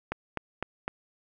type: click train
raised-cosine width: 0.5 ms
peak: -15 dBFS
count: 4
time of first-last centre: 0.12-0.879 s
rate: 3.95 Hz
effects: none